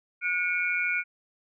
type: tone cluster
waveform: sine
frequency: 1450 / 2219 / 2392 Hz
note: F#6 / C#7 / D7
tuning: -35 / +1 / +31 cents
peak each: -29 dBFS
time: 0.21-1.04 s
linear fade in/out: 50 ms
effects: none